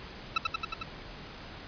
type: tone with echo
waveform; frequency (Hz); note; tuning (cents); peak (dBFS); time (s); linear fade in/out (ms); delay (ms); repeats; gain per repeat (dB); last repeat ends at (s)
20% pulse; 1314; E6; -6; -18; 0.36-0.38; 5; 90; 5; -2; 0.83
effects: pink hiss -45 dBFS RMS until 1.67 s + resampled to 11025 Hz